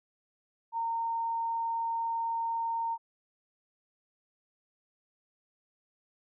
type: tone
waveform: sine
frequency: 918 Hz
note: A#5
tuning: 27 cents flat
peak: -29 dBFS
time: 0.72-2.98 s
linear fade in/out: 50 ms
effects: none